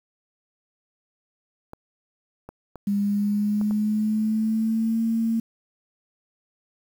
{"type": "clicks", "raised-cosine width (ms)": 1, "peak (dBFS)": -24, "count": 5, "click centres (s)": [1.734, 2.49, 2.757, 3.613, 3.71]}
{"type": "tone with pitch glide", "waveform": "sine", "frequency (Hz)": [201.9, 226.6], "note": ["G#3", "A#3"], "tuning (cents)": [-49, -49], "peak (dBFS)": -20, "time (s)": [2.87, 5.4], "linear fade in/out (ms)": 5, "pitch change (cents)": 200, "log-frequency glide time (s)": [2.97, 5]}
{"effects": ["8-bit"]}